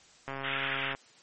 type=click train; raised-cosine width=0.5 ms; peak=-22 dBFS; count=92; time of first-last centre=0.28-0.949 s; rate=136 Hz
type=band-pass noise; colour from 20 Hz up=pink; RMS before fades=-34 dBFS; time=0.43-0.94 s; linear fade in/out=20 ms; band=1300 to 3400 Hz; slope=96 dB/octave
effects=white hiss -58 dBFS RMS until 1.22 s + MP3 32 kbps